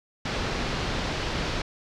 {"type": "low-pass noise", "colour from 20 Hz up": "pink", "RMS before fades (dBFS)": -29, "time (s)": [0.25, 1.62], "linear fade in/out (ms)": 5, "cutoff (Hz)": 5200, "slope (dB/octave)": 24, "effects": []}